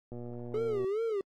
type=click train; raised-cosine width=2 ms; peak=-30 dBFS; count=88; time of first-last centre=0.12-0.845 s; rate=120 Hz
type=tone with vibrato; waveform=triangle; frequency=417.3 Hz; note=G#4; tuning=8 cents sharp; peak=-27 dBFS; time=0.54-1.21 s; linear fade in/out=2 ms; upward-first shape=sine; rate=2.5 Hz; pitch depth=170 cents each way
effects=AAC 48 kbps